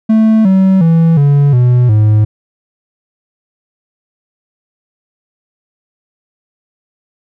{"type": "tone with pitch steps", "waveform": "triangle", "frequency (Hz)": [220, 190.42, 164.81, 142.65, 123.47, 106.87], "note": ["A3", "G3", "E3", "C#3", "B2", "A2"], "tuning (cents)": [0, -50, 0, 50, 0, -50], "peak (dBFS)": -3, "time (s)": [0.09, 2.25], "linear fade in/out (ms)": 10, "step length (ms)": 360, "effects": []}